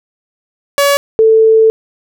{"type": "tone pair in turn", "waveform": ["sawtooth", "sine"], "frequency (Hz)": [566, 443.3], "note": ["C#5", "A4"], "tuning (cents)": [36, 13], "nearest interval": "major third", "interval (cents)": 423, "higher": "first", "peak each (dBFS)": -4, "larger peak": "neither", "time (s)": [[0.78, 0.97], [1.19, 1.7]], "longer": "second", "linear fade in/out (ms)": 0, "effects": []}